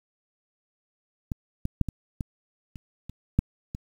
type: clicks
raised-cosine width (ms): 5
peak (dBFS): -16 / -15 / -9 / -18 / -17 / -28 / -26 / -7 / -21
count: 9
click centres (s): 1.318 / 1.654 / 1.813 / 1.887 / 2.208 / 2.758 / 3.096 / 3.39 / 3.749
effects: 8-bit